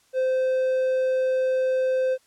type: tone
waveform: triangle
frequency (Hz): 518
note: C5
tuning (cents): -17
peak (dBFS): -18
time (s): 0.13-2.18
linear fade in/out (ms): 50
effects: white hiss -62 dBFS RMS until 2.26 s + low-pass 10000 Hz 12 dB/octave